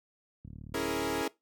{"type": "click train", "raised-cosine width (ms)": 5, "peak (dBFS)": -32, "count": 29, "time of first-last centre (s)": [0.45, 1.209], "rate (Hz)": 36.9}
{"type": "chord", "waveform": "sawtooth", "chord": "A# half-diminished seventh", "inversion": "first", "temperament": "equal", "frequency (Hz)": [277.2, 329.6, 415.3, 466.2], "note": ["C#4", "E4", "G#4", "A#4"], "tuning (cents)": [0, 0, 0, 0], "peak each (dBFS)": -32, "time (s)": [0.74, 1.28], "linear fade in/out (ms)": 5}
{"effects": ["noise-tail reverb RT60 0.2 s tail -21 dB re dry", "high-pass 60 Hz 12 dB/octave"]}